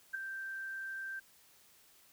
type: tone with ADSR envelope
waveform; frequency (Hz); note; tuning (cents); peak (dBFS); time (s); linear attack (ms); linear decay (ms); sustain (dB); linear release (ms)
sine; 1568; G6; 0; -31; 0.13-1.2; 19; 4; -8; 12
effects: white hiss -64 dBFS RMS until 2.12 s